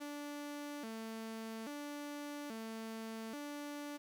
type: tone with vibrato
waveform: sawtooth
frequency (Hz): 255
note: C4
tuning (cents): -44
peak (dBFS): -39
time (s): 0-3.98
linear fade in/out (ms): 20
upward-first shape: square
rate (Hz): 0.6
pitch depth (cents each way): 230
effects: 11-bit